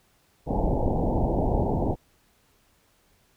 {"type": "low-pass noise", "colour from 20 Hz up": "pink", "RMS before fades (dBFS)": -24, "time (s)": [0.46, 1.96], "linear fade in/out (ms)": 50, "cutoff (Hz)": 900, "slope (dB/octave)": 96, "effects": ["pink hiss -64 dBFS RMS until 3.36 s"]}